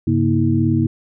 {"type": "tone cluster", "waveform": "sine", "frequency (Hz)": [101, 137.9, 236.6, 320.4], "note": ["G#2", "C#3", "A#3", "E4"], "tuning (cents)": [-48, -9, 26, -49], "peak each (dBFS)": -19, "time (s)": [0.07, 0.87], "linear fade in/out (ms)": 5, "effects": []}